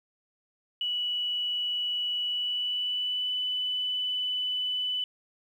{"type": "tone with pitch glide", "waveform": "sine", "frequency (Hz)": [2945, 2993], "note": ["F#7", "F#7"], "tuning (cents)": [-9, 19], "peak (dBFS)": -27, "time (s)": [0.81, 5.04], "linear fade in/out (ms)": 2, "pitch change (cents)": 28, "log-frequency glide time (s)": [2.25, 3.36], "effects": ["10-bit"]}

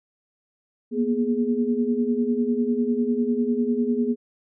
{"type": "tone cluster", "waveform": "sine", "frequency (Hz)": [233.3, 243.3, 417.1], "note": ["A#3", "B3", "G#4"], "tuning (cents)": [2, -26, 7], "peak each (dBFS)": [-25, -23, -26], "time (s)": [0.91, 4.16], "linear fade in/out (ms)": 50, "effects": []}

